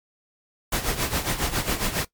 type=noise with tremolo; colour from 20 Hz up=pink; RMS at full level=-23 dBFS; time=0.72-2.05 s; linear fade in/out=5 ms; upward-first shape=sine; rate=7.3 Hz; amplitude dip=70%; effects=noise-tail reverb RT60 0.1 s tail -18 dB re dry + MP3 96 kbps